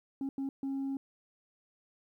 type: tone bursts at uneven times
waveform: sine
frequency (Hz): 272.1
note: C#4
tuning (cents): -32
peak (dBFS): -30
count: 3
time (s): 0.21-0.29 / 0.38-0.49 / 0.63-0.97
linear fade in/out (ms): 2
effects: tanh soft clip ceiling -31 dBFS + 12-bit